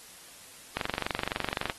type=click train; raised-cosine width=0.3 ms; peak=-13 dBFS; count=23; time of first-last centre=0.77-1.698 s; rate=23.7 Hz; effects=white hiss -50 dBFS RMS until 1.78 s + AAC 32 kbps